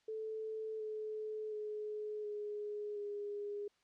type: tone with pitch steps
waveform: sine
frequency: 437.9 / 430.9 / 424 / 417.2 / 410.5 Hz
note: A4 / A4 / G#4 / G#4 / G#4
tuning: -8 / -36 / +36 / +8 / -20 cents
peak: -39 dBFS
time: 0.08-3.68 s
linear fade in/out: 5 ms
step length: 720 ms
effects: white hiss -75 dBFS RMS until 3.83 s + low-pass 5000 Hz 12 dB/octave